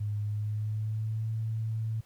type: tone with pitch glide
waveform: sine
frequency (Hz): 104.3 to 111.14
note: G#2 to A2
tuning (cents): +8 to +18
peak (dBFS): -29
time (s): 0-2.01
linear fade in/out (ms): 10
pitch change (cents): +110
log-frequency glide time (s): 0.23-1.29
effects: pink hiss -64 dBFS RMS until 2.05 s